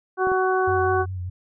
harmonic tone, 374 Hz, F#4, 19 cents sharp, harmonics 1 / 2 / 3 / 4, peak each -21 / -24 / -26 / -27 dBFS, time 0.17-1.06 s, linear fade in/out 50 ms
clicks, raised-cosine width 2 ms, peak -21 dBFS, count 2, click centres 0.271 / 0.318 s
sine tone with vibrato, 91.6 Hz, F#2, 17 cents flat, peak -27 dBFS, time 0.67-1.3 s, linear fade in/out 10 ms, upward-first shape sine, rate 5 Hz, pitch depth 49 cents each way
effects none

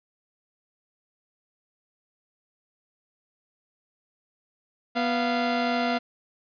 sawtooth tone pair together, 244.9 / 691.7 Hz, B3 / F5, -14 / -17 cents, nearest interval octave + tritone, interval 1797 cents, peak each -22 dBFS, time 4.95-5.99 s, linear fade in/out 20 ms, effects resampled to 11025 Hz + 9-bit

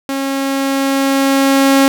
sawtooth tone with level ramp, 272.6 Hz, C#4, 29 cents flat, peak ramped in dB -13 to -3 dBFS, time 0.09-1.88 s, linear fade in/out 0 ms, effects none

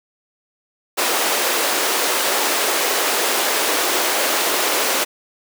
pink high-pass noise, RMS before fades -19 dBFS, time 0.97-5.05 s, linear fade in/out 20 ms, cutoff 360 Hz, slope 24 dB/octave, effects none

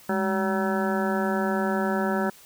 harmonic tone with a mistuned harmonic, 190.1 Hz, F#3, 47 cents sharp, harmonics 1 / 2 / 3 / 4 / 5 / 7 / 8 / 9, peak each -26 / -29 / -31 / -32 / -33 / -34 / -35 / -36 dBFS, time 0.09-2.3 s, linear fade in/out 5 ms, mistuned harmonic 1, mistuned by +130 cents, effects white hiss -51 dBFS RMS until 2.45 s

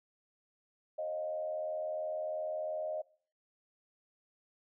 sine tone with frequency modulation, 621 Hz, D#5, 3 cents flat, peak -34 dBFS, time 0.98-3.02 s, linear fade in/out 10 ms, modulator 82.9 Hz, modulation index 0.6, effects noise-tail reverb RT60 0.5 s tail -24 dB re dry

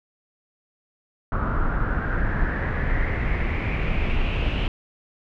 brown noise with low-pass filter sweep, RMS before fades -23 dBFS, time 1.32-4.68 s, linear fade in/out 2 ms, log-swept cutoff 1300 to 2900 Hz, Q 5.7, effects none

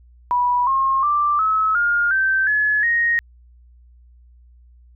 sine tone with pitch steps, 979 / 1073.8 / 1177.8 / 1291.8 / 1416.9 / 1554.1 / 1704.5 / 1869.6 Hz, B5 / C6 / D6 / E6 / F6 / G6 / G#6 / A#6, -15 / +45 / +5 / -35 / +25 / -15 / +45 / +5 cents, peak -15 dBFS, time 0.31-3.19 s, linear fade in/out 0 ms, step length 360 ms, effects added 60 Hz sine -46 dBFS peak until 4.95 s

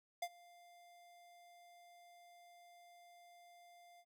square tone with ADSR envelope, 698.5 Hz, F5, in tune, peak -37 dBFS, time 0.22-4.05 s, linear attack 6 ms, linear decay 55 ms, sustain -24 dB, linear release 55 ms, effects none

